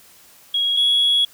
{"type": "tone pair in turn", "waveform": "sine", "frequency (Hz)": [3308, 3346], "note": ["G#7", "G#7"], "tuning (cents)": [-8, 12], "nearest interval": "unison", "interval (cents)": 20, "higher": "second", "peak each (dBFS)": [-16, -12], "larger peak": "second", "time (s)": [[0.54, 0.77], [0.77, 1.25]], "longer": "second", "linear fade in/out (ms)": 5, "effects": ["tanh soft clip ceiling -11 dBFS", "white hiss -49 dBFS RMS until 1.33 s"]}